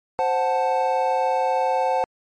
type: chord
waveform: triangle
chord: F# diminished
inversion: second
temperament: equal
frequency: 523.3 / 740 / 880 Hz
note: C5 / F#5 / A5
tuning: 0 / 0 / 0 cents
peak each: -21 dBFS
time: 0.19-2.04 s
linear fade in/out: 0 ms
effects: MP3 48 kbps